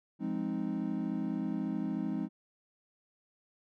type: chord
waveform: triangle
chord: F minor seventh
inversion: none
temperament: equal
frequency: 174.61 / 207.7 / 261.6 / 311.1 Hz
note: F3 / Ab3 / C4 / Eb4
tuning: 0 / 0 / 0 / 0 cents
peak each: -37 / -34 / -35 / -36 dBFS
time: 0.19-2.29 s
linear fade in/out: 50 ms
effects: none